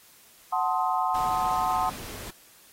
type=chord; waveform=sine; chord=F# diminished seventh; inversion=none; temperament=equal with one note detuned; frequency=740 / 880 / 1046.5 / 1256.8 Hz; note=F#5 / A5 / C6 / Eb6; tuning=0 / 0 / 0 / +17 cents; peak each=-27 / -29 / -28 / -31 dBFS; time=0.52-1.9 s; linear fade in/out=10 ms
type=noise; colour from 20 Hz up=pink; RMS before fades=-40 dBFS; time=1.14-2.31 s; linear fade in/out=10 ms
effects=white hiss -55 dBFS RMS until 2.72 s + AAC 48 kbps